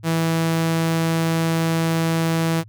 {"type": "tone", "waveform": "sawtooth", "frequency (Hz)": 163.9, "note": "E3", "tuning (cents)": -10, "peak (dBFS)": -14, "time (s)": [0.03, 2.64], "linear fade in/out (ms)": 50, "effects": ["added 108 Hz sine -41 dBFS peak until 2.68 s"]}